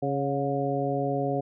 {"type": "harmonic tone with a mistuned harmonic", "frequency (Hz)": 138.59, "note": "C#3", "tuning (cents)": 0, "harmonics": [1, 2, 3, 4, 5], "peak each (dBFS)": [-31, -31, -31, -31, -31], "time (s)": [0.02, 1.41], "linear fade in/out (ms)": 10, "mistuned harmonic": 5, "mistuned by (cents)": 53, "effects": []}